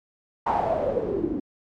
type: noise with low-pass filter sweep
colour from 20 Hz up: white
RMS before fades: -25 dBFS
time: 0.46-1.4 s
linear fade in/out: 10 ms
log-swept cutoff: 930 to 280 Hz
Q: 7.6
effects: MP3 96 kbps